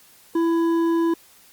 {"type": "tone with hard clipping", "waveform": "triangle", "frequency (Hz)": 332.9, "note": "E4", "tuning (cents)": 17, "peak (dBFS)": -19, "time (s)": [0.35, 1.14], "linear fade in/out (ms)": 5, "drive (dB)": 11, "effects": ["white hiss -52 dBFS RMS until 1.52 s", "Opus 48 kbps"]}